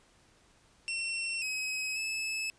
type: tone with pitch steps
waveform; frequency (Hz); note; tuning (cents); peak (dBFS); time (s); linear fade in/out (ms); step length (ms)
sawtooth; 2712 / 2547 / 2602; E7 / D#7 / E7; +49 / +40 / -23; -29; 0.88-2.5; 0; 540
effects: pink hiss -64 dBFS RMS until 2.58 s + resampled to 22050 Hz